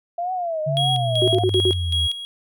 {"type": "tone with vibrato", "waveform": "sine", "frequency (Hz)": 679, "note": "F5", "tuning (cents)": -49, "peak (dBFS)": -22, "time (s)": [0.18, 1.44], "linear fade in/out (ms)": 5, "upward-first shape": "triangle", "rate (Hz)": 1.7, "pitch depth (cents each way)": 180}
{"type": "exponential sweep", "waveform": "sine", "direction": "down", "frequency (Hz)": [146.83, 77.78], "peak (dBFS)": -21, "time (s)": [0.66, 2.08], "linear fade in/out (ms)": 20}
{"type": "tone with tremolo", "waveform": "triangle", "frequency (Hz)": 3300, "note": "G#7", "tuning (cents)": -12, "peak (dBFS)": -18, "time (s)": [0.77, 2.25], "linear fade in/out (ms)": 0, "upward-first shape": "square", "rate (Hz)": 2.6, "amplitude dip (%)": 70}
{"type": "tone bursts", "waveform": "sine", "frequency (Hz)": 370, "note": "F#4", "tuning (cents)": 0, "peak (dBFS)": -16, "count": 5, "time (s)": [1.22, 1.709], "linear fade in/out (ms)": 0, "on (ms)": 57, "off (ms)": 51}
{"effects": []}